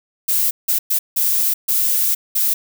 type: noise bursts at uneven times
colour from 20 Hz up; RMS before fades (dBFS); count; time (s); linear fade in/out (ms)
violet; -17; 6; 0.28-0.51 / 0.68-0.79 / 0.9-0.99 / 1.16-1.54 / 1.68-2.15 / 2.35-2.54; 10
effects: none